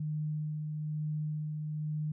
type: tone with tremolo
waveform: sine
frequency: 152.5 Hz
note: D#3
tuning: 34 cents flat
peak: -31 dBFS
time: 0-2.12 s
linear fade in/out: 5 ms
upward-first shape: sine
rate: 1.1 Hz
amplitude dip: 30%
effects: none